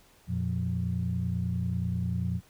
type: tone cluster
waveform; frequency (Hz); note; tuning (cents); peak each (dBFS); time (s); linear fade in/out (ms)
sine; 88.7 / 118.9 / 177; F2 / A#2 / F3; +27 / +35 / +23; -31; 0.27-2.41; 50
effects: tanh soft clip ceiling -18 dBFS + pink hiss -60 dBFS RMS until 2.49 s